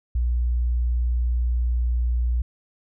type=tone; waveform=sine; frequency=60.1 Hz; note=B1; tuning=46 cents flat; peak=-19 dBFS; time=0.15-2.42 s; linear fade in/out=5 ms; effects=none